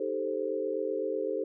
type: chord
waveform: sine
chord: A half-diminished seventh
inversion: second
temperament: equal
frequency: 311.1 / 392 / 440 / 523.3 Hz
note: Eb4 / G4 / A4 / C5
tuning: 0 / 0 / 0 / 0 cents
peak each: -38 / -34 / -33 / -34 dBFS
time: 0-1.44 s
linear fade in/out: 5 ms
effects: none